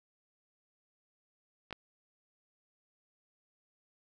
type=clicks; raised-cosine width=0.3 ms; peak=-30 / -21 dBFS; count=2; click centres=1.708 / 1.727 s; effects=none